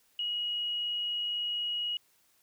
sine tone, 2899 Hz, F#7, 36 cents flat, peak -30 dBFS, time 0.19-1.97 s, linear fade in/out 2 ms, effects white hiss -68 dBFS RMS until 2.42 s

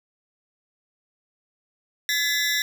20% pulse ring-modulated tone, 1864.7 Hz, A#6, in tune, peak -13 dBFS, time 2.09-2.62 s, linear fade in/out 0 ms, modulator 151 Hz, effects none

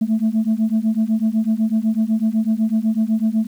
sine beating tone pair, 216.6 / 224.6 Hz, A3 / A3, -27 / +36 cents, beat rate 8 Hz, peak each -17 dBFS, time 0.01-3.47 s, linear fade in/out 10 ms, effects tanh soft clip ceiling -11 dBFS + 8-bit

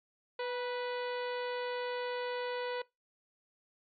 harmonic tone with a mistuned harmonic, 493.9 Hz, B4, in tune, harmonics 1 / 2 / 3 / 4 / 5 / 6 / 7 / 8 / 9, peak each -35 / -41 / -45 / -47 / -49 / -51 / -52 / -53 / -54 dBFS, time 0.39-2.82 s, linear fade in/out 5 ms, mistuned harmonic 2, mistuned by -30 cents, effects noise-tail reverb RT60 0.2 s tail -22 dB re dry + MP3 96 kbps

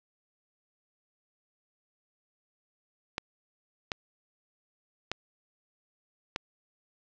clicks, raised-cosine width 0.2 ms, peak -13 dBFS, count 4, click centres 3.181 / 3.918 / 5.116 / 6.361 s, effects low-pass 5000 Hz 12 dB/octave + 9-bit

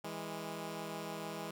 10% pulse tone pair together, 163.1 / 205.5 Hz, E3 / G#3, -18 / -18 cents, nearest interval major third, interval 400 cents, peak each -35 / -35 dBFS, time 0.04-1.51 s, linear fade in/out 5 ms, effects none

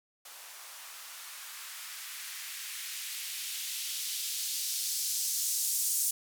violet noise with band-pass filter sweep, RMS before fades -36 dBFS, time 0.25-6.11 s, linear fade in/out 5 ms, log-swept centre 760 to 7500 Hz, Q 1.2, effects none

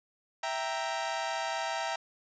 sawtooth chord, E diminished, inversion none, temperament equal, 659.3 / 784 / 932.3 Hz, E5 / G5 / Bb5, 0 / 0 / 0 cents, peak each -32 dBFS, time 0.43-1.96 s, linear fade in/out 5 ms, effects resampled to 16000 Hz

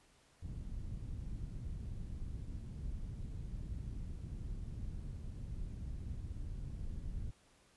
pink low-pass noise, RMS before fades -43 dBFS, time 0.42-7.31 s, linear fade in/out 10 ms, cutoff 130 Hz, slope 12 dB/octave, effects pink hiss -68 dBFS RMS until 7.76 s + resampled to 24000 Hz

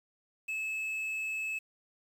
triangle tone with quantisation, 2600 Hz, E7, 24 cents flat, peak -31 dBFS, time 0.48-1.59 s, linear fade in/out 10 ms, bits 9, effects none

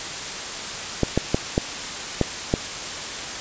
clicks, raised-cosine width 2 ms, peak -4 dBFS, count 6, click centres 1.033 / 1.176 / 1.345 / 1.579 / 2.213 / 2.539 s, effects white hiss -30 dBFS RMS until 3.4 s + resampled to 16000 Hz

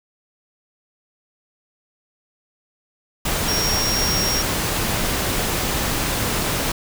sine tone in noise, 5588 Hz, F8, in tune, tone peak -21 dBFS, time 3.48-4.42 s, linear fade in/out 5 ms, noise pink, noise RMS -22 dBFS, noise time 3.25-6.72 s, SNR -2 dB, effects none

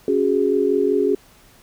sine chord, C# suspended fourth, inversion none, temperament equal, 277.2 / 370 / 415.3 Hz, C#4 / F#4 / G#4, 0 / 0 / 0 cents, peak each -22 / -20 / -18 dBFS, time 0.08-1.15 s, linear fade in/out 2 ms, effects pink hiss -51 dBFS RMS until 1.62 s

